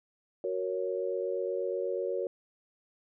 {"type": "chord", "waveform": "sine", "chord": "F# major", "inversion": "none", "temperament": "equal", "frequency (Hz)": [370, 466.2, 554.4], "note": ["F#4", "A#4", "C#5"], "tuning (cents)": [0, 0, 0], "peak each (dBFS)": -34, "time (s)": [0.44, 2.27], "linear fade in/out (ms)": 2, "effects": []}